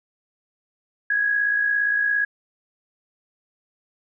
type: tone with amplitude modulation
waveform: sine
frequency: 1661.2 Hz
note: G#6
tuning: in tune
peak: -16 dBFS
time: 1.1-2.25 s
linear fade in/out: 5 ms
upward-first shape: sine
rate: 57.4 Hz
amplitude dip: 50%
effects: none